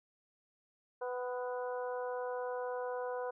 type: harmonic tone with a mistuned harmonic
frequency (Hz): 249.1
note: B3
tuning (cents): +15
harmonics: 2 / 3 / 4 / 5 / 6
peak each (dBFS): -37 / -44 / -44 / -53 / -49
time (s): 1.01-3.31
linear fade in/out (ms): 10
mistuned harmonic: 6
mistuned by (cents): -19
effects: none